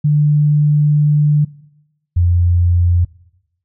sine tone pair in turn, 148.5 / 87.36 Hz, D3 / F2, +20 / +1 cents, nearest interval major sixth, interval 919 cents, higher first, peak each -9 dBFS, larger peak neither, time 0.04-1.45 / 2.16-3.05 s, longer first, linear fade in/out 10 ms, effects noise-tail reverb RT60 0.9 s tail -21 dB re dry

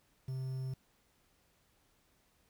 triangle tone with quantisation, 130.81 Hz, C3, in tune, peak -34 dBFS, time 0.28-0.74 s, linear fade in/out 5 ms, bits 10, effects pink hiss -72 dBFS RMS until 2.49 s

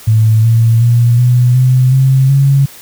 sine tone with pitch steps, 110.2 / 114.42 / 118.79 / 123.34 / 128.06 / 132.96 / 138.04 Hz, A2 / A#2 / A#2 / B2 / C3 / C3 / C#3, +3 / -32 / +33 / -2 / -37 / +28 / -7 cents, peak -5 dBFS, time 0.07-2.66 s, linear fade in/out 10 ms, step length 370 ms, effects white hiss -35 dBFS RMS until 2.81 s

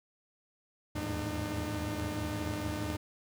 sawtooth tone cluster, 79.7 / 84.3 / 104.8 / 111.2 / 302.1 Hz, D#2 / E2 / G#2 / A2 / D4, +42 / +39 / +16 / +19 / +49 cents, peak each -37 / -39 / -35 / -40 / -33 dBFS, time 0.95-2.97 s, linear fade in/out 10 ms, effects none

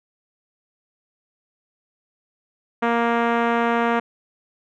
5% pulse tone with low-pass filter, 233.9 Hz, A#3, 6 cents sharp, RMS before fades -20 dBFS, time 2.82-4 s, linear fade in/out 10 ms, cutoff 1300 Hz, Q 0.62, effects none

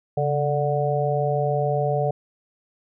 harmonic tone with a mistuned harmonic, 146.83 Hz, D3, in tune, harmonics 1 / 3 / 4 / 5, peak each -24 / -26 / -25 / -26 dBFS, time 0.17-2.11 s, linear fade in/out 5 ms, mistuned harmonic 1, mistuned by -81 cents, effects none

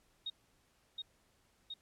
sine tone with echo, 3729 Hz, A#7, in tune, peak -37 dBFS, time 0.26-0.3 s, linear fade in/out 5 ms, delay 720 ms, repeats 2, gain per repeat -2 dB, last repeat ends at 1.74 s, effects pink hiss -72 dBFS RMS until 1.81 s + low-pass 12000 Hz 12 dB/octave

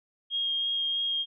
sine tone with vibrato, 3244 Hz, G#7, 41 cents flat, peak -26 dBFS, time 0.3-1.26 s, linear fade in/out 50 ms, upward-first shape sine, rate 3.1 Hz, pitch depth 9 cents each way, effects none

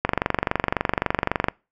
click train, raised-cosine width 0.5 ms, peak -4 dBFS, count 35, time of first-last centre 0.05-1.485 s, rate 23.7 Hz, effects noise-tail reverb RT60 0.3 s tail -25 dB re dry

